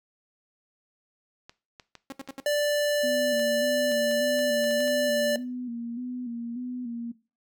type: clicks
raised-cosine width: 0.2 ms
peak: -27 dBFS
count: 12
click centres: 1.495 / 1.798 / 1.953 / 2.276 / 3.396 / 3.918 / 4.113 / 4.391 / 4.642 / 4.71 / 4.805 / 4.879 s
type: tone bursts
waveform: sawtooth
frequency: 271.8 Hz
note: C#4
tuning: 34 cents flat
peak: -31 dBFS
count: 4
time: 2.1-2.402 s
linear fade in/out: 2 ms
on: 23 ms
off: 70 ms
type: tone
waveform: square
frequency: 587.3 Hz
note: D5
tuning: in tune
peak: -23 dBFS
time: 2.46-5.36 s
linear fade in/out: 2 ms
type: tone with vibrato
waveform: sine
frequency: 241.7 Hz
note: B3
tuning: 37 cents flat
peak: -31 dBFS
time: 3.03-7.12 s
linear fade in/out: 10 ms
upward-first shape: square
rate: 1.7 Hz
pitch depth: 52 cents each way
effects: noise-tail reverb RT60 0.3 s tail -17 dB re dry